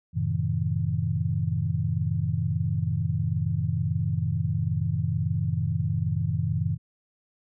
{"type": "chord", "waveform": "sine", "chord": "F# diminished seventh", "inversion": "none", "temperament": "just", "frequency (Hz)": [92.5, 111, 133.2, 159.84], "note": ["F#2", "A2", "C3", "Eb3"], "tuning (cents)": [0, 16, 31, 47], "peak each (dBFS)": [-29, -29, -30, -28], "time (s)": [0.13, 6.78], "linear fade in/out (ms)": 50, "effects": []}